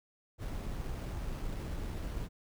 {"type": "noise with sample-and-hold", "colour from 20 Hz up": "brown", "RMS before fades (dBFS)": -38, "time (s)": [0.38, 2.29], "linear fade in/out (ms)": 50, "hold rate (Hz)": 7350, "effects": []}